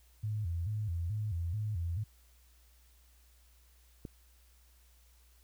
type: tone with vibrato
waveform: sine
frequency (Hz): 95.3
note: G2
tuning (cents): -48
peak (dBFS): -32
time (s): 0.23-2.04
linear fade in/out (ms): 10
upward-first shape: square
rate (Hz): 2.3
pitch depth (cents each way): 200
type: click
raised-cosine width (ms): 3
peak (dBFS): -29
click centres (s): 4.052
effects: added 60 Hz sine -61 dBFS peak until 5.43 s + white hiss -68 dBFS RMS until 5.43 s